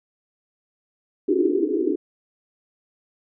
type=band-pass noise; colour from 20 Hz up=pink; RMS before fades=-21 dBFS; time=1.28-1.96 s; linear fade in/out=10 ms; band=280 to 420 Hz; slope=96 dB/octave; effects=none